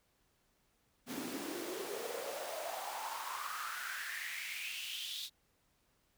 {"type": "noise with high-pass filter sweep", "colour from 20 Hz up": "pink", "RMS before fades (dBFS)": -42, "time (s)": [1.06, 5.3], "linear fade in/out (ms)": 50, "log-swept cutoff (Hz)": [240, 3800], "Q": 5.6, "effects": ["pink hiss -75 dBFS RMS until 6.17 s"]}